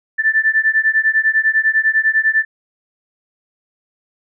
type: beating tone pair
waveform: sine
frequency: 1760 / 1770 Hz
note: A6 / A6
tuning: 0 / +10 cents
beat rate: 10 Hz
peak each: -15 dBFS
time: 0.18-2.45 s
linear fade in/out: 20 ms
effects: none